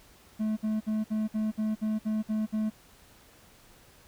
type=tone bursts; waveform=triangle; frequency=216.2 Hz; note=A3; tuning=30 cents flat; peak=-24 dBFS; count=10; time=0.39-2.703 s; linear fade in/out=20 ms; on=180 ms; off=57 ms; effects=pink hiss -57 dBFS RMS until 4.07 s